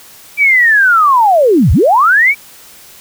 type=linear two-way sweep; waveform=sine; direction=down then up; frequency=2349 to 58 to 2349 Hz; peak=-5 dBFS; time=0.37-2.35 s; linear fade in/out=50 ms; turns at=1.72 s; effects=white hiss -38 dBFS RMS until 3 s